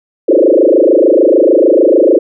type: tone with frequency modulation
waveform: sine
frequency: 440.7 Hz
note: A4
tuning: 3 cents sharp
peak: -4 dBFS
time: 0.28-2.19 s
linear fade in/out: 10 ms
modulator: 26.7 Hz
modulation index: 4.8
effects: none